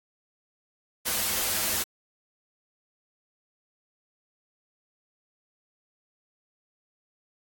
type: noise with comb filter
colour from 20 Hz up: white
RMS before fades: -27 dBFS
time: 1.05-1.84 s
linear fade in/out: 20 ms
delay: 7 ms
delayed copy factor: -0.6
effects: AAC 64 kbps